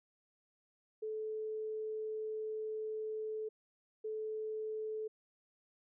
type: tone bursts at uneven times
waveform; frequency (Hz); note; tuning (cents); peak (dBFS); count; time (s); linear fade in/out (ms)
sine; 434.2; A4; -23; -37; 2; 1.02-3.49 / 4.04-5.08; 10
effects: none